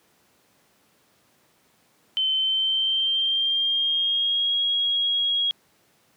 sine tone with pitch glide, 3076 to 3297 Hz, G7 to G#7, -33 to -13 cents, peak -20 dBFS, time 2.17-5.51 s, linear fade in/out 0 ms, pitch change +120 cents, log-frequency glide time 2.35-4.57 s, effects pink hiss -62 dBFS RMS until 6.16 s + high-pass 150 Hz 12 dB/octave

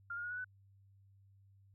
sine tone with pitch steps, 1398 / 1422.4 / 1447.3 / 1472.6 / 1498.3 Hz, F6 / F6 / F#6 / F#6 / F#6, +1 / +31 / -39 / -9 / +21 cents, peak -39 dBFS, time 0.1-0.445 s, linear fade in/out 5 ms, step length 69 ms, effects added 98 Hz sine -62 dBFS peak until 1.74 s

